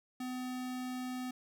square tone, 253 Hz, B3, 42 cents sharp, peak -38 dBFS, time 0.2-1.31 s, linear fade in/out 5 ms, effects none

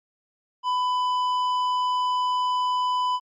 triangle tone with tanh clipping, 999 Hz, B5, 20 cents sharp, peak -23 dBFS, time 0.63-3.2 s, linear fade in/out 50 ms, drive 13 dB, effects Opus 48 kbps

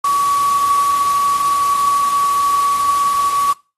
sine tone in noise, 1133 Hz, C#6, 37 cents sharp, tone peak -12 dBFS, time 0.04-3.53 s, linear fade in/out 5 ms, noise white, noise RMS -28 dBFS, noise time 0.04-3.53 s, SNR +13 dB, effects noise-tail reverb RT60 0.3 s tail -21 dB re dry + AAC 32 kbps

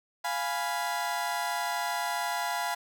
30% pulse chord, F diminished, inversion none, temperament equal, 698.5 / 830.6 / 987.8 Hz, F5 / Ab5 / Cb6, 0 / 0 / 0 cents, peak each -31 dBFS, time 0.24-2.75 s, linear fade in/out 10 ms, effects none

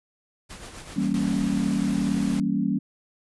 pink noise with tremolo, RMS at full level -39 dBFS, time 0.49-1.14 s, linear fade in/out 20 ms, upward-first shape sine, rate 7.7 Hz, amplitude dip 50%
sine chord, E diminished seventh, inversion none, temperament equal, 164.81 / 196 / 233.1 / 277.2 Hz, E3 / G3 / Bb3 / Db4, 0 / 0 / 0 / 0 cents, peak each -31 / -25 / -27 / -27 dBFS, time 0.96-2.79 s, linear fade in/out 10 ms
pink noise, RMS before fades -37 dBFS, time 1.14-2.4 s, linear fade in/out 2 ms
effects resampled to 24000 Hz

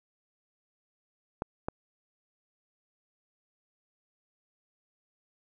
clicks, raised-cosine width 1 ms, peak -17 dBFS, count 2, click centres 1.421 / 1.685 s, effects none

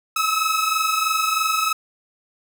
sawtooth tone pair together, 1276.9 / 1300 Hz, D#6 / E6, +44 / -24 cents, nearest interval unison, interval 32 cents, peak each -18 dBFS, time 0.16-1.73 s, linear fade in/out 5 ms, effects none

